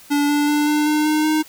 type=tone with pitch steps; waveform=square; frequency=288.9 / 292.3 / 295.7 / 299.1 / 302.6 / 306.1 / 309.6 Hz; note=D4 / D4 / D4 / D4 / D#4 / D#4 / D#4; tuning=-28 / -8 / +12 / +32 / -48 / -28 / -9 cents; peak=-16 dBFS; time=0.1-1.43 s; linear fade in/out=20 ms; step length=190 ms; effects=white hiss -45 dBFS RMS until 1.48 s